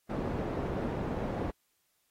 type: low-pass noise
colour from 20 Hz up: white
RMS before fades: -34 dBFS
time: 0.09-1.51 s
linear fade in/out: 10 ms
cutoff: 470 Hz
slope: 12 dB/octave
effects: white hiss -75 dBFS RMS until 2.1 s + AAC 48 kbps